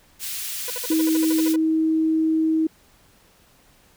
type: high-pass noise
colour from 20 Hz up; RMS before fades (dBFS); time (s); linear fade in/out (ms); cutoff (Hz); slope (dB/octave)
white; -30; 0.19-1.56; 50; 2300; 12
type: tone bursts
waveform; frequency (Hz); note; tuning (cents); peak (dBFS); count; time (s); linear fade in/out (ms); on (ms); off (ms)
sawtooth; 493.9; B4; 0; -26; 12; 0.68-1.56; 2; 22; 56
type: tone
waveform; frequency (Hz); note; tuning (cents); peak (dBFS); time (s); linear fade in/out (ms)
sine; 318.5; D#4; +41; -17; 0.9-2.67; 5
effects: pink hiss -56 dBFS RMS until 3.96 s